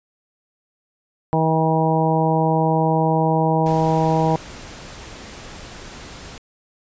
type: harmonic tone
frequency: 160 Hz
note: D#3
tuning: 49 cents sharp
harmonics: 1 / 2 / 3 / 4 / 5 / 6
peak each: -19 / -24 / -23 / -24 / -22 / -24 dBFS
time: 1.33-4.36 s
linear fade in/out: 0 ms
type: noise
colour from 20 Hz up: pink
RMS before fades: -37 dBFS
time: 3.66-6.38 s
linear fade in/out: 2 ms
effects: resampled to 16000 Hz